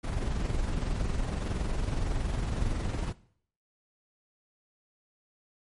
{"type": "noise with amplitude modulation", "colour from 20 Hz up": "brown", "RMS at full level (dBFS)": -28, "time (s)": [0.03, 3.13], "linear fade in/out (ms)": 20, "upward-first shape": "sine", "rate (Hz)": 21.7, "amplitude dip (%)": 45, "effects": ["noise-tail reverb RT60 0.6 s tail -19 dB re dry", "MP3 48 kbps"]}